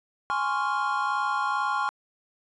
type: chord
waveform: triangle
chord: Db major seventh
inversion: second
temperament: equal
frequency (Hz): 830.6 / 1046.5 / 1108.7 / 1396.9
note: Ab5 / C6 / Db6 / F6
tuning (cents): 0 / 0 / 0 / 0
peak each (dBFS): -28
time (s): 0.3-1.89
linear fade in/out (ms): 0
effects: resampled to 22050 Hz